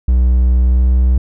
triangle tone with pitch glide, 62 to 62.83 Hz, B1 to B1, +7 to +30 cents, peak -6 dBFS, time 0.08-1.18 s, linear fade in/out 5 ms, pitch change +23 cents, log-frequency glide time 0.59-0.93 s, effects none

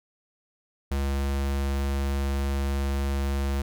square tone, 69.1 Hz, C#2, 5 cents flat, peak -25 dBFS, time 0.91-3.62 s, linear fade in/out 5 ms, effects none

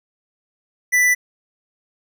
sine tone with hard clipping, 1982 Hz, B6, 6 cents sharp, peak -14 dBFS, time 0.92-1.15 s, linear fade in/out 20 ms, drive 14 dB, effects none

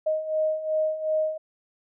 sine beating tone pair, 622.3 / 625 Hz, D#5 / D#5, 0 / +8 cents, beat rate 2.7 Hz, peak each -29 / -24 dBFS, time 0.06-1.38 s, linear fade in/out 10 ms, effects none

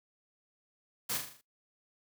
white noise with echo, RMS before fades -34 dBFS, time 1.09-1.18 s, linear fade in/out 10 ms, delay 39 ms, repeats 6, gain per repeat -5 dB, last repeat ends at 1.414 s, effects noise-tail reverb RT60 0.2 s tail -25 dB re dry + high-pass 80 Hz 12 dB/octave

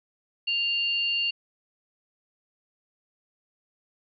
sine tone pair together, 2794 / 4417 Hz, F7 / C#8, 0 / -7 cents, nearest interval minor sixth, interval 793 cents, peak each -24 / -32 dBFS, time 0.47-1.31 s, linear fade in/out 10 ms, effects none

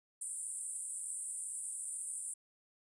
pink band-pass noise, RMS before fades -42 dBFS, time 0.21-2.34 s, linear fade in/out 5 ms, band 8200 to 9800 Hz, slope 96 dB/octave, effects resampled to 24000 Hz

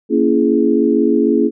sine chord, A# half-diminished seventh, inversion none, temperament just, 233.1 / 279.7 / 335.6 / 419.5 Hz, A#3 / C#4 / E4 / G#4, 0 / +16 / +31 / +17 cents, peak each -16 dBFS, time 0.09-1.51 s, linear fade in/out 50 ms, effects none

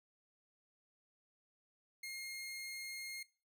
sawtooth tone, 2136 Hz, C7, 35 cents sharp, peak -40 dBFS, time 2.03-3.23 s, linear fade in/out 5 ms, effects noise-tail reverb RT60 0.4 s tail -22 dB re dry

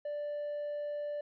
triangle tone, 587.3 Hz, D5, in tune, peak -32 dBFS, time 0.05-1.21 s, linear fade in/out 5 ms, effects tanh soft clip ceiling -29 dBFS + resampled to 11025 Hz

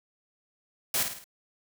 white noise with echo, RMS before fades -27 dBFS, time 0.94-1.03 s, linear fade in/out 2 ms, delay 53 ms, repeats 4, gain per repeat -6 dB, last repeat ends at 1.242 s, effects none

